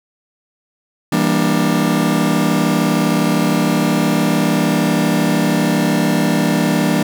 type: chord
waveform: 40% pulse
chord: E half-diminished seventh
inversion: none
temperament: just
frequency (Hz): 164.81 / 197.78 / 237.3 / 296.7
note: E3 / G3 / Bb3 / D4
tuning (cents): 0 / +16 / +31 / +18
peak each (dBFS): -18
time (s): 1.12-7.03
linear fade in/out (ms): 5
effects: none